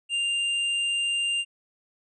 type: tone with hard clipping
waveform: triangle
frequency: 2794 Hz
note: F7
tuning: in tune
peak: -25 dBFS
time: 0.09-1.45 s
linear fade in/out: 50 ms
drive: 10 dB
effects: resampled to 24000 Hz